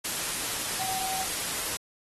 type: tone in noise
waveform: sine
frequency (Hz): 760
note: F#5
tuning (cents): +46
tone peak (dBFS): -34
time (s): 0.79-1.25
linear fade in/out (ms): 10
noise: white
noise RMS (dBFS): -31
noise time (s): 0.04-1.77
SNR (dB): -6
effects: AAC 32 kbps